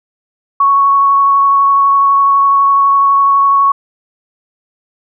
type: tone with vibrato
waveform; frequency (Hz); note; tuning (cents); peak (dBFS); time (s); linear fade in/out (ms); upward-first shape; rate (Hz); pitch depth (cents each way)
sine; 1110; C#6; +2; -6; 0.6-3.72; 5; sine; 12; 9
effects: none